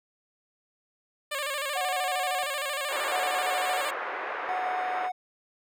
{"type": "tone with vibrato", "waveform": "10% pulse", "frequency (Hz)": 570, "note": "C#5", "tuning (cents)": 48, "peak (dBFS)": -21, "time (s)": [1.31, 3.91], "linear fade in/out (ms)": 10, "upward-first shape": "square", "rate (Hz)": 13, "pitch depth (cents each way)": 75}
{"type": "tone with tremolo", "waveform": "triangle", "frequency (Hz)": 736, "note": "F#5", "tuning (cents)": -9, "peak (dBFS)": -27, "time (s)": [1.75, 5.12], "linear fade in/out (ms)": 10, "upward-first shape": "square", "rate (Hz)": 0.73, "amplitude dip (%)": 80}
{"type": "band-pass noise", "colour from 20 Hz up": "white", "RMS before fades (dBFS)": -34, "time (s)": [2.88, 5.1], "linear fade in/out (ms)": 50, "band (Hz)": [420, 1800], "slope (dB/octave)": 24}
{"effects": []}